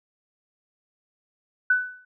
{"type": "tone with exponential decay", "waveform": "sine", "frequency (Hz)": 1496, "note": "F#6", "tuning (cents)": 19, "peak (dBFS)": -14, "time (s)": [1.7, 2.05], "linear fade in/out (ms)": 5, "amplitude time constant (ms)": 75, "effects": []}